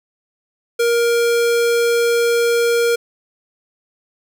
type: tone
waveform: square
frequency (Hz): 470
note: A#4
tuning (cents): +14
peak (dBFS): -14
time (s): 0.79-2.96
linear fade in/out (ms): 10
effects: none